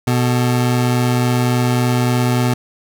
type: tone pair together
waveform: 25% pulse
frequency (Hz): 123.47 / 440.3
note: B2 / A4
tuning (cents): 0 / +1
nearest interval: octave + minor seventh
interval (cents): 2201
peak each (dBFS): -10 / -22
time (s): 0.07-2.54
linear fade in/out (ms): 5
effects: none